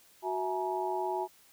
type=tone cluster; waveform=sine; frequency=370 / 658 / 851 / 949 Hz; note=F#4 / E5 / G#5 / A#5; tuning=0 / -3 / +42 / +31 cents; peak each=-34 / -38 / -34 / -38 dBFS; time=0.22-1.28 s; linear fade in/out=50 ms; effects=white hiss -61 dBFS RMS until 1.52 s